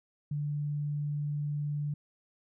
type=tone; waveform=sine; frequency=146.83 Hz; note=D3; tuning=in tune; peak=-30 dBFS; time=0.31-1.94 s; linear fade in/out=5 ms; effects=none